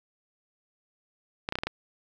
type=clicks; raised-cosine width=0.3 ms; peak=-13 dBFS; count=6; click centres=1.489 / 1.524 / 1.555 / 1.587 / 1.635 / 1.67 s; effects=9-bit